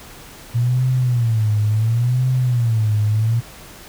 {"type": "tone with vibrato", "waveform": "sine", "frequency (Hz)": 116.54, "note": "A#2", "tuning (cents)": 0, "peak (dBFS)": -14, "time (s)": [0.54, 3.41], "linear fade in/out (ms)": 20, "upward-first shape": "sine", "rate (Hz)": 0.71, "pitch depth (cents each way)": 170, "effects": ["pink hiss -40 dBFS RMS until 3.88 s"]}